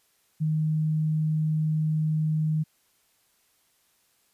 sine tone, 155.56 Hz, D#3, in tune, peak -22 dBFS, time 0.4-2.64 s, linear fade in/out 20 ms, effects white hiss -67 dBFS RMS until 4.33 s + resampled to 32000 Hz

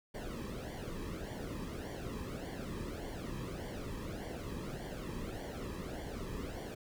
brown noise with flanger, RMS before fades -42 dBFS, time 0.14-6.75 s, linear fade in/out 10 ms, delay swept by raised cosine 0.77 to 1.42 ms, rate 1.7 Hz, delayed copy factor -0.75, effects none

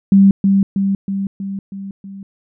sine tone with echo, 196 Hz, G3, in tune, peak -5 dBFS, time 0.12-0.31 s, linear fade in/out 2 ms, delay 320 ms, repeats 6, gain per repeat -4 dB, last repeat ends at 2.23 s, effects none

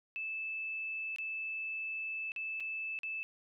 sine tone with dropouts, 2626 Hz, E7, 7 cents flat, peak -36 dBFS, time 0.16-3.23 s, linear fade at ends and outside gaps 0 ms, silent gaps 1.161-1.185 / 2.319-2.362 / 2.6-2.605 / 2.989-3.033 s, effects none

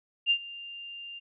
sine tone with ADSR envelope, 2794 Hz, F7, in tune, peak -19 dBFS, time 0.26-1.2 s, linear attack 45 ms, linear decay 73 ms, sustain -20 dB, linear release 23 ms, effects none

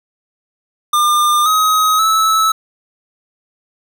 square tone with pitch steps, 1202 / 1265 / 1305 Hz, D6 / D#6 / E6, +40 / +28 / -18 cents, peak -11 dBFS, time 0.93-2.52 s, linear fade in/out 5 ms, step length 530 ms, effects none

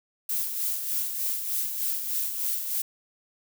violet noise with tremolo, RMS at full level -27 dBFS, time 0.29-2.82 s, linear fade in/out 5 ms, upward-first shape sine, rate 3.3 Hz, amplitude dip 50%, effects none

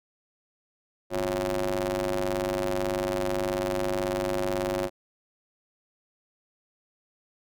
sawtooth ring-modulated tone, 98.2 Hz, G2, 4 cents sharp, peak -19 dBFS, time 1.1-4.9 s, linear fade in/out 50 ms, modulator 453 Hz, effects none

